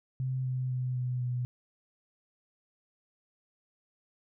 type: tone with pitch steps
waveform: sine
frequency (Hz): 130 / 128.43 / 126.88 / 125.35 / 123.84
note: C3 / C3 / B2 / B2 / B2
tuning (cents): -11 / -32 / +47 / +26 / +5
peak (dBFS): -29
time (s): 0.2-1.45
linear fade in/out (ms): 0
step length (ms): 250
effects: none